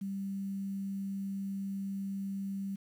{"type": "tone with quantisation", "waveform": "sine", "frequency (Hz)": 196, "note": "G3", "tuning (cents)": 0, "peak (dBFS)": -34, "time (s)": [0.01, 2.76], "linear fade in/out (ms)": 10, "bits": 10, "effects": []}